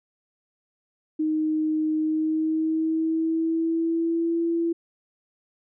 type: tone with pitch glide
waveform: sine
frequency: 311.1 to 335.4 Hz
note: D#4 to E4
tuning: 0 to +30 cents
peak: -21 dBFS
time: 1.19-4.73 s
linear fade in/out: 10 ms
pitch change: +130 cents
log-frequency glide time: 1.96-4.41 s
effects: none